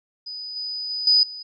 sine tone with level steps, 4978 Hz, D#8, in tune, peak -31 / -27 / -25 / -13 / -33 dBFS, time 0.26-1.43 s, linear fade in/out 10 ms, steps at 0.56 / 0.9 / 1.07 / 1.23 s, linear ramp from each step 2 ms, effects none

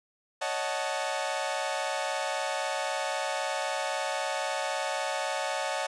sawtooth chord, D# half-diminished seventh, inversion third, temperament equal with one note detuned, 558.5 / 622.3 / 740 / 880 Hz, C#5 / D#5 / F#5 / A5, +13 / 0 / 0 / 0 cents, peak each -31 dBFS, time 0.41-5.87 s, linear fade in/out 10 ms, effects resampled to 22050 Hz

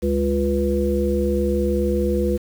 harmonic tone with a mistuned harmonic, 70.2 Hz, C#2, 22 cents sharp, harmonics 1 / 3 / 5 / 7, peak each -23 / -23 / -23 / -23 dBFS, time 0.02-2.38 s, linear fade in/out 20 ms, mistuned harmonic 3, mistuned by -62 cents, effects 7-bit

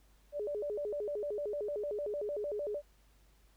sine tone with vibrato, 493.9 Hz, B4, in tune, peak -34 dBFS, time 0.32-2.82 s, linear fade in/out 50 ms, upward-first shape square, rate 6.6 Hz, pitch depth 290 cents each way, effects added 50 Hz sine -63 dBFS peak until 3.56 s + pink hiss -70 dBFS RMS until 3.56 s

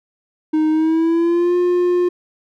triangle tone with pitch glide, 311.1 to 355.3 Hz, D#4 to F4, 0 to +30 cents, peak -11 dBFS, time 0.53-2.09 s, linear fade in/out 10 ms, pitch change +230 cents, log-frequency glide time 0.7-1.56 s, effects none

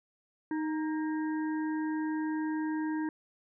harmonic tone with a mistuned harmonic, 311.1 Hz, D#4, in tune, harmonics 1 / 3 / 5 / 6, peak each -30 / -41 / -45 / -49 dBFS, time 0.51-3.09 s, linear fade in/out 2 ms, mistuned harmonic 5, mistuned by +56 cents, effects none

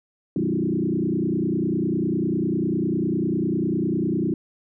sine tone with frequency modulation, 256.5 Hz, C4, 34 cents flat, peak -20 dBFS, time 0.36-4.34 s, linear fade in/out 2 ms, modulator 30 Hz, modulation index 3.6, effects none

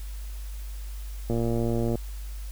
click train, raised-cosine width 2 ms, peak -15 dBFS, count 77, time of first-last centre 1.3-1.955 s, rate 116 Hz, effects added 50 Hz sine -33 dBFS peak until 2.51 s + white hiss -50 dBFS RMS until 2.51 s

